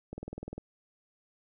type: click train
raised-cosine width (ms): 2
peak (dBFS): -26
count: 10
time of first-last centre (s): 0.13-0.58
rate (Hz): 20
effects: none